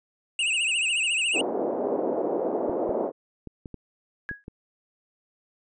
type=tone with vibrato; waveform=square; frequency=2707 Hz; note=E7; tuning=45 cents sharp; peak=-23 dBFS; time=0.39-1.41 s; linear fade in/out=2 ms; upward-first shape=triangle; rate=14 Hz; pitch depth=150 cents each way
type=band-pass noise; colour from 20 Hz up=pink; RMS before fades=-27 dBFS; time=1.33-3.12 s; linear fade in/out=50 ms; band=310 to 660 Hz; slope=24 dB/octave
type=clicks; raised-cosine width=3 ms; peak=-25 dBFS; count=7; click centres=2.696 / 2.893 / 3.473 / 3.658 / 3.743 / 4.313 / 4.481 s
type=tone with exponential decay; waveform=sine; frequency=1661.2 Hz; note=G#6; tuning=in tune; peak=-26 dBFS; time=4.29-4.44 s; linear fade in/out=0 ms; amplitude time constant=32 ms
effects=resampled to 24000 Hz